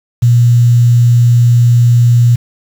sine tone with quantisation, 120 Hz, B2, 49 cents flat, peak -4 dBFS, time 0.22-2.36 s, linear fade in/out 10 ms, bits 5, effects none

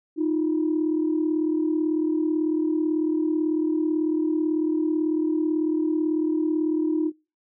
sine tone pair together, 311.1 / 349.2 Hz, D#4 / F4, 0 / 0 cents, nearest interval major second, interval 200 cents, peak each -21 / -26 dBFS, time 0.16-7.12 s, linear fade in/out 50 ms, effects noise-tail reverb RT60 0.3 s tail -25 dB re dry + tanh soft clip ceiling -14 dBFS

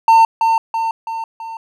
triangle tone with echo, 904 Hz, A5, 47 cents sharp, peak -4 dBFS, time 0.08-0.25 s, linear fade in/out 2 ms, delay 330 ms, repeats 4, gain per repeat -5 dB, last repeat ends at 1.57 s, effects none

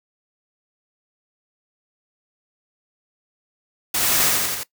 white noise with echo, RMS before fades -21 dBFS, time 3.94-4.29 s, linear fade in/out 5 ms, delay 86 ms, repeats 4, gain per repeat -2 dB, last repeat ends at 4.634 s, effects noise-tail reverb RT60 0.1 s tail -20 dB re dry

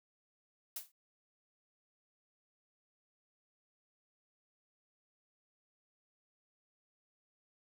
blue noise with exponential decay, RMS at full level -37 dBFS, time 0.76-0.92 s, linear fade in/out 5 ms, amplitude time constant 33 ms, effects none

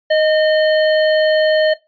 sine tone with sample-and-hold, 622.3 Hz, D#5, in tune, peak -10 dBFS, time 0.1-1.74 s, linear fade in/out 10 ms, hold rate 2450 Hz, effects noise-tail reverb RT60 0.2 s tail -17 dB re dry + resampled to 11025 Hz

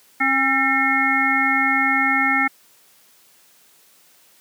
harmonic tone with a mistuned harmonic, 270 Hz, C#4, 45 cents flat, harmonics 1 / 3 / 5 / 7 / 8, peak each -24 / -24 / -23 / -22 / -19 dBFS, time 0.2-2.48 s, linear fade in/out 10 ms, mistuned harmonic 7, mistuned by -80 cents, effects white hiss -54 dBFS RMS until 4.4 s + high-pass 150 Hz 12 dB/octave

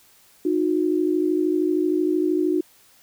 sine tone pair together, 308.6 / 361.6 Hz, D#4 / F#4, -14 / -40 cents, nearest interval minor third, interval 274 cents, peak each -21 dBFS, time 0.45-2.61 s, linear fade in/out 5 ms, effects white hiss -55 dBFS RMS until 3.02 s

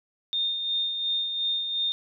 sine tone with tremolo, 3646 Hz, A#7, 39 cents flat, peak -23 dBFS, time 0.33-1.92 s, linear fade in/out 0 ms, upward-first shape sine, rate 2.8 Hz, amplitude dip 45%, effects none

